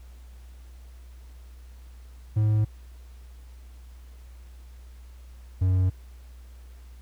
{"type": "tone pair in turn", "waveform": "triangle", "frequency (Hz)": [107.3, 92.7], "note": ["A2", "F#2"], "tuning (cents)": [-43, 4], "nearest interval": "minor third", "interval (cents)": 253, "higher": "first", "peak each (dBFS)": -17, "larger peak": "neither", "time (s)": [[2.36, 2.65], [5.61, 5.9]], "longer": "neither", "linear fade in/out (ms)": 10, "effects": ["added 61 Hz sine -43 dBFS peak until 7.01 s", "pink hiss -60 dBFS RMS until 7.01 s"]}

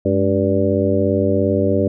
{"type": "harmonic tone with a mistuned harmonic", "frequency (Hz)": 97.3, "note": "G2", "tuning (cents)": -12, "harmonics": [1, 2, 3, 4, 5, 6], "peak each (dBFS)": [-21, -21, -21, -21, -21, -21], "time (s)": [0.05, 1.88], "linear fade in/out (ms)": 5, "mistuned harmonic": 2, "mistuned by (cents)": 120, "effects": []}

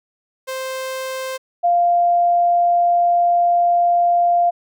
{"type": "tone pair in turn", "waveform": ["sawtooth", "sine"], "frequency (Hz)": [523.3, 696.9], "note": ["C5", "F5"], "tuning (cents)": [0, -4], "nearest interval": "perfect fourth", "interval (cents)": 496, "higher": "second", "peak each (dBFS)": [-20, -12], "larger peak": "second", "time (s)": [[0.47, 1.38], [1.63, 4.51]], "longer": "second", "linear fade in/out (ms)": 20, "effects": []}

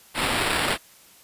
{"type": "noise with sample-and-hold", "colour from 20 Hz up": "white", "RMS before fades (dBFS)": -24, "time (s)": [0.14, 0.78], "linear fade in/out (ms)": 50, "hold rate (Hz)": 6300, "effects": ["white hiss -52 dBFS RMS until 1.23 s", "resampled to 32000 Hz"]}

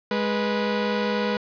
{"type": "tone pair together", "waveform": "sawtooth", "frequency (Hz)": [207.7, 489.7], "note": ["G#3", "B4"], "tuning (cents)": [0, -15], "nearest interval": "octave + minor third", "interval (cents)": 1485, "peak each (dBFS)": -21, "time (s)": [0.11, 1.37], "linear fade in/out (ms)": 2, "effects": ["resampled to 11025 Hz", "7-bit"]}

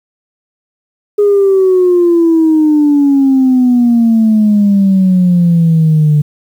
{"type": "exponential sweep", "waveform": "sine", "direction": "down", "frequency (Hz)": [415.3, 147.2], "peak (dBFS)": -4, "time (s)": [1.18, 6.22], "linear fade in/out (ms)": 10, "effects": ["tanh soft clip ceiling -2 dBFS", "7-bit"]}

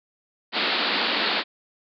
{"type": "band-pass noise", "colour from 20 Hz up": "white", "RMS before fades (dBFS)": -24, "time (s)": [0.52, 1.44], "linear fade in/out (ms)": 50, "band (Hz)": [190, 4600], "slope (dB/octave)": 96, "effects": []}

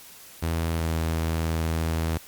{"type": "tone with pitch glide", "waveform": "sawtooth", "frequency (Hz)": [82.3, 81.21], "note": ["E2", "E2"], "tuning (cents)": [-2, -25], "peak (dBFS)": -20, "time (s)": [0.42, 2.18], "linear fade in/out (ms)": 10, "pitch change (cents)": -23, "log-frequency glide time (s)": [0.8, 0.85], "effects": ["white hiss -47 dBFS RMS until 2.27 s", "Opus 48 kbps"]}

